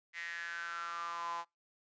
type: tone with high-pass filter sweep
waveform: sawtooth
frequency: 170 Hz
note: F3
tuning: 46 cents flat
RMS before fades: -41 dBFS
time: 0.13-1.45 s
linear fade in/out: 50 ms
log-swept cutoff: 2000 to 930 Hz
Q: 8.5
effects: noise-tail reverb RT60 0.2 s tail -26 dB re dry + resampled to 16000 Hz